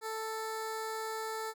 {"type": "tone with notch filter", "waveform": "15% pulse", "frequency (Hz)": 441.1, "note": "A4", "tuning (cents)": 4, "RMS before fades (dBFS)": -38, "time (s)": [0.01, 1.54], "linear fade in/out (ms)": 50, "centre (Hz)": 2800, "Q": 1.6, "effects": []}